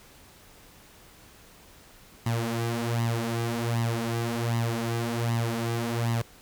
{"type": "tone with flanger", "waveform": "sawtooth", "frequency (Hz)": 116.54, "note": "A#2", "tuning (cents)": 0, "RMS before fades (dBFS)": -28, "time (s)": [2.26, 6.22], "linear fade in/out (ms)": 5, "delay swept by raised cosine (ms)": [1, 6.1], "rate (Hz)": 1.3, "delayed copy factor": 0.7, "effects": ["pink hiss -53 dBFS RMS until 6.41 s"]}